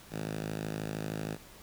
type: tone with high-pass filter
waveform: 5% pulse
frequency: 53 Hz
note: G#1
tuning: 36 cents sharp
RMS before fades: -37 dBFS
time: 0.1-1.38 s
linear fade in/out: 50 ms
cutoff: 140 Hz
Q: 2.3
effects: pink hiss -53 dBFS RMS until 1.62 s